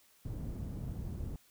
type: low-pass noise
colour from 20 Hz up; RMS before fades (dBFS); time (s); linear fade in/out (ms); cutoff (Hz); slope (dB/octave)
white; -40; 0.25-1.36; 2; 140; 12
effects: white hiss -66 dBFS RMS until 1.5 s